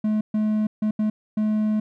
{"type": "tone bursts at uneven times", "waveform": "triangle", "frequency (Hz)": 214.2, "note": "A3", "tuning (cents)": -46, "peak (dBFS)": -17, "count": 5, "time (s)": [[0.04, 0.21], [0.34, 0.67], [0.82, 0.91], [0.99, 1.1], [1.37, 1.8]], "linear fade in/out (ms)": 5, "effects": []}